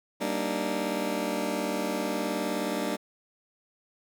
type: chord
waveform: 20% pulse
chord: Eb major seventh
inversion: first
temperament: just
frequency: 194.45 / 233.3 / 291.7 / 311.1 Hz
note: G3 / Bb3 / D4 / Eb4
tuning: -14 / +2 / -12 / 0 cents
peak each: -29 / -29 / -28 / -30 dBFS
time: 0.2-2.97 s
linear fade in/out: 20 ms
effects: none